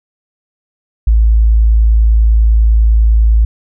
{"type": "tone", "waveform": "sine", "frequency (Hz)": 55, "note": "A1", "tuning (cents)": 0, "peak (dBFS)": -5, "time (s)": [1.07, 3.45], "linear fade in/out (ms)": 5, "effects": []}